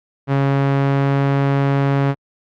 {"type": "tone with pitch glide", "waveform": "sawtooth", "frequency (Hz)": [138, 138.88], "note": ["C#3", "C#3"], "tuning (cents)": [-7, 4], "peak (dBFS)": -10, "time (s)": [0.27, 2.15], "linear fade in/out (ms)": 50, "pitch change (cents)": 11, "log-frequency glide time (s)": [0.4, 1.3], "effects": ["low-pass 2000 Hz 12 dB/octave", "Opus 48 kbps"]}